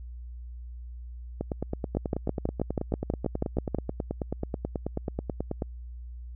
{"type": "two click trains", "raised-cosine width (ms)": 2, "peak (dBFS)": [-13, -16], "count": [12, 40], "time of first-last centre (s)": [[1.97, 3.747], [1.41, 5.622]], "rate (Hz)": [6.19, 9.26], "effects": ["added 60 Hz sine -38 dBFS peak until 6.35 s"]}